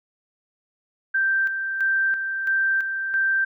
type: tone with tremolo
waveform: sine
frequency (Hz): 1568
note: G6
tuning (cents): 0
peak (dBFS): -18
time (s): 1.14-3.45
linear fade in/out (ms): 10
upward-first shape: square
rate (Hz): 1.5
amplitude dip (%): 50
effects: none